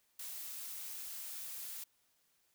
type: noise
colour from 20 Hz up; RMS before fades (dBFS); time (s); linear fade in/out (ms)
blue; -45; 0.19-1.84; 5
effects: white hiss -75 dBFS RMS until 2.54 s